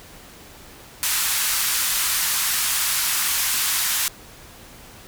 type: band-pass noise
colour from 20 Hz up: white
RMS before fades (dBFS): -22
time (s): 1.03-4.08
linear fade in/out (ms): 0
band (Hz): 980 to 15000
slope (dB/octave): 24
effects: pink hiss -44 dBFS RMS until 5.07 s